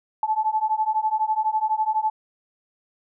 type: beating tone pair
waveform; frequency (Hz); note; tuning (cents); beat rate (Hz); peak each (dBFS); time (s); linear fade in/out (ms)
sine; 862 / 874; A5 / A5; -36 / -12; 12; -23; 0.23-2.1; 2
effects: none